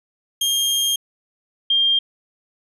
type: tone pair in turn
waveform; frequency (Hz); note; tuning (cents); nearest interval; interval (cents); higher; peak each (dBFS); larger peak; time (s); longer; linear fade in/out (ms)
sawtooth / sine; 3216 / 3200; G7 / G7; +44 / +35; unison; 9; first; -14; neither; 0.41-0.96 / 1.7-1.99; first; 5
effects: resampled to 32000 Hz